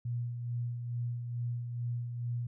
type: tone with tremolo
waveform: sine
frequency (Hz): 120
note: B2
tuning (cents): -49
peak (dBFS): -31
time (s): 0.05-2.47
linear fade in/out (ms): 5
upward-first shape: sine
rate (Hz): 2.3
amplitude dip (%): 45
effects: none